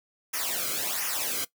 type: noise with flanger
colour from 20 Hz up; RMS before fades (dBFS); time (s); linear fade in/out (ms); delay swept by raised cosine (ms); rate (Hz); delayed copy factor
white; -30; 0.33-1.45; 10; 0.24 to 1.12; 1.4; -0.8
effects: noise-tail reverb RT60 0.1 s tail -18 dB re dry